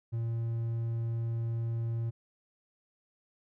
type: tone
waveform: triangle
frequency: 115.3 Hz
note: A#2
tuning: 19 cents flat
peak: -28 dBFS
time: 0.12-2.11 s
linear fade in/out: 20 ms
effects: none